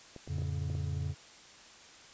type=clicks; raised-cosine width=2 ms; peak=-32 dBFS; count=6; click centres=0.163 / 0.276 / 0.384 / 0.42 / 0.7 / 0.751 s
type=chord; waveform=triangle; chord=F augmented; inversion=none; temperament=equal with one note detuned; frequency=87.31 / 110 / 141.42 Hz; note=F2 / A2 / C#3; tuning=0 / 0 / +35 cents; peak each=-33 / -39 / -34 dBFS; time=0.27-1.15 s; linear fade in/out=50 ms
effects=white hiss -54 dBFS RMS until 2.13 s + resampled to 16000 Hz